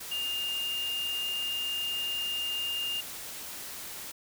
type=tone in noise; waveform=sine; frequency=2815 Hz; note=F7; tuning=13 cents sharp; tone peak=-30 dBFS; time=0.11-3.01 s; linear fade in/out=10 ms; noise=white; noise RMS=-41 dBFS; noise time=0-4.12 s; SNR=+8 dB; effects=none